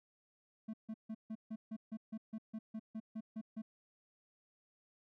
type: tone bursts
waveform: triangle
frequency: 220 Hz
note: A3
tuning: in tune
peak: -38 dBFS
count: 15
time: 0.68-3.62 s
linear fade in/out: 10 ms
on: 56 ms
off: 150 ms
effects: none